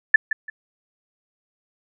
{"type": "tone with echo", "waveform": "sine", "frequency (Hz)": 1749, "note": "A6", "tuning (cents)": -11, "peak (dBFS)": -6, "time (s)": [0.14, 0.16], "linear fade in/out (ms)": 5, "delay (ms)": 170, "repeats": 2, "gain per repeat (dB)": -12, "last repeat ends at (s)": 0.5, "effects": []}